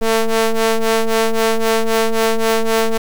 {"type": "ring-modulated tone", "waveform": "sawtooth", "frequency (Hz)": 224.1, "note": "A3", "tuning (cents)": 32, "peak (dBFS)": -6, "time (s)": [0.01, 2.98], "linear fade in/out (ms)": 10, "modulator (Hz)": 226, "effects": ["7-bit"]}